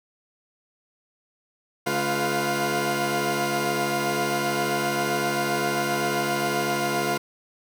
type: tone cluster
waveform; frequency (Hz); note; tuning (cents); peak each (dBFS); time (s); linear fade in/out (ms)
20% pulse; 142.1 / 214.2 / 349.7 / 499.9 / 707; C#3 / A3 / F4 / B4 / F5; +43 / -46 / +2 / +21 / +21; -28 / -26 / -23 / -26 / -23; 1.86-7.18; 10
effects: none